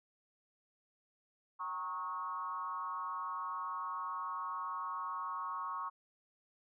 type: tone with frequency modulation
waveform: sine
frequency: 1100 Hz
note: C#6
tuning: 14 cents flat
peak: -37 dBFS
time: 1.59-5.9 s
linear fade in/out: 20 ms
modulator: 169 Hz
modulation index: 0.93
effects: none